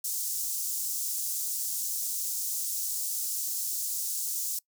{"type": "high-pass noise", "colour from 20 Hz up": "pink", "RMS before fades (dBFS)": -32, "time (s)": [0.04, 4.59], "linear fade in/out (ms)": 5, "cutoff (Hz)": 6200, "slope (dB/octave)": 24, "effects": ["noise-tail reverb RT60 0.1 s tail -23 dB re dry"]}